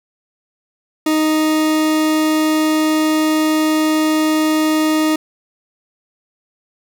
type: tone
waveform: 40% pulse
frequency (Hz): 311.1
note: D#4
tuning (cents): 0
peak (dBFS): -12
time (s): 1.06-5.16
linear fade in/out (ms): 5
effects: none